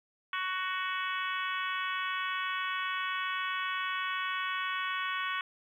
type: harmonic tone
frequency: 372.2 Hz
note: F#4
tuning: 10 cents sharp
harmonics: 3 / 4 / 5 / 6 / 7 / 8 / 9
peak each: -35 / -37 / -39 / -41 / -42 / -43 / -44 dBFS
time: 0.33-5.41 s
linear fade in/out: 2 ms
effects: 11-bit